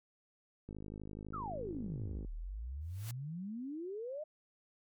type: click train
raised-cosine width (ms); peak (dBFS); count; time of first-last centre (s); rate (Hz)
3; -33; 82; 0.69-2.248; 52
type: exponential two-way sweep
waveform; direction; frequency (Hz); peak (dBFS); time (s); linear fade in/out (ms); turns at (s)
sine; down then up; 1400 to 36.71 to 633; -39; 1.33-4.24; 10; 2.32
type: noise with exponential growth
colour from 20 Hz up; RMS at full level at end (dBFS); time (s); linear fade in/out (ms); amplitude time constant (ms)
white; -45; 2.81-3.11; 2; 64
effects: MP3 96 kbps